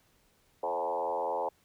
sine tone with frequency modulation, 698.5 Hz, F5, in tune, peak -29 dBFS, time 0.63-1.49 s, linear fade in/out 5 ms, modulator 84.5 Hz, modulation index 3.1, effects pink hiss -68 dBFS RMS until 1.64 s

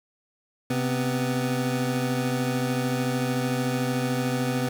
25% pulse tone pair together, 130.84 / 248.2 Hz, C3 / B3, 0 / +9 cents, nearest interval major seventh, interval 1109 cents, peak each -23 dBFS, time 0.7-4.69 s, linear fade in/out 5 ms, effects 9-bit

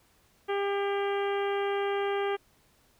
harmonic tone with a mistuned harmonic, 400 Hz, G4, 35 cents sharp, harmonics 1 / 2 / 3 / 4 / 5 / 6 / 7 / 8, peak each -28 / -34 / -38 / -40 / -42 / -44 / -45 / -46 dBFS, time 0.48-2.37 s, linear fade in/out 20 ms, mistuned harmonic 6, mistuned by -41 cents, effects pink hiss -65 dBFS RMS until 2.99 s

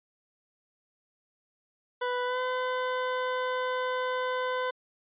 20% pulse tone with pitch glide, 495 to 506.9 Hz, B4 to B4, +4 to +45 cents, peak -23 dBFS, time 2.01-4.71 s, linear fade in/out 10 ms, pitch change +41 cents, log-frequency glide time 2.25-2.39 s, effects resampled to 8000 Hz

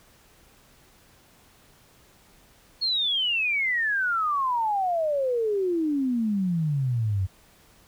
sine exponential sweep, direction down, 4364 to 91 Hz, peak -22 dBFS, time 2.81-7.27 s, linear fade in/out 20 ms, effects pink hiss -57 dBFS RMS until 7.87 s

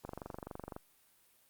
click train, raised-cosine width 1 ms, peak -28 dBFS, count 18, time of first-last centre 0.05-0.764 s, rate 23.8 Hz, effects white hiss -68 dBFS RMS until 1.49 s + Opus 48 kbps

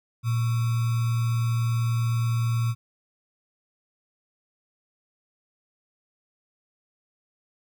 sine tone with sample-and-hold, 116.2 Hz, A#2, 5 cents flat, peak -21 dBFS, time 0.23-2.75 s, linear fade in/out 50 ms, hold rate 1225 Hz, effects none

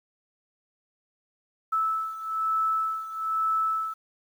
sine beating tone pair, 1309 / 1310.1 Hz, E6 / E6, -13 / -11 cents, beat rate 1.1 Hz, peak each -30 / -26 dBFS, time 1.72-3.94 s, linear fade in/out 10 ms, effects 9-bit

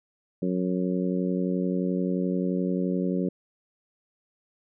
harmonic tone, 91.5 Hz, F#2, 19 cents flat, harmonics 2 / 3 / 4 / 5 / 6, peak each -26 / -30 / -32 / -34 / -36 dBFS, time 0.42-3.29 s, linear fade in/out 5 ms, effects none

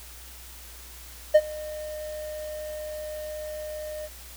triangle tone with ADSR envelope, 611 Hz, D#5, 32 cents flat, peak -8 dBFS, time 1.34-4.09 s, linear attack 14 ms, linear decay 50 ms, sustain -23 dB, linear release 43 ms, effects added 60 Hz sine -46 dBFS peak until 4.36 s + white hiss -46 dBFS RMS until 4.36 s

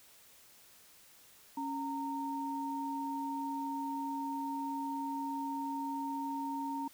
sine tone pair together, 276.7 / 921.6 Hz, C#4 / A#5, -3 / -20 cents, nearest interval octave + major sixth, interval 2083 cents, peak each -38 / -37 dBFS, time 1.57-6.88 s, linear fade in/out 5 ms, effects white hiss -60 dBFS RMS until 6.93 s

